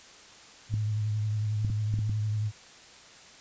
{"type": "tone with vibrato", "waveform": "sine", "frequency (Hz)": 106.6, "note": "G#2", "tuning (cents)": 46, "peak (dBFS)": -26, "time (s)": [0.69, 2.52], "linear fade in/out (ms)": 50, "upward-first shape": "triangle", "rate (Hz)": 11, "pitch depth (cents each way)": 40}
{"type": "clicks", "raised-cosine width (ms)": 5, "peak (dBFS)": -22, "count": 6, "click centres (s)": [0.74, 1.648, 1.7, 1.94, 1.989, 2.096]}
{"effects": ["white hiss -51 dBFS RMS until 3.4 s", "resampled to 16000 Hz"]}